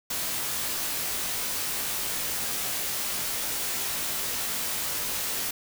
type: noise with comb filter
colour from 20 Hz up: white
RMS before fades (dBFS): -30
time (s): 0.1-5.51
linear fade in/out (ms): 5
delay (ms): 19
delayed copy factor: -0.8
effects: none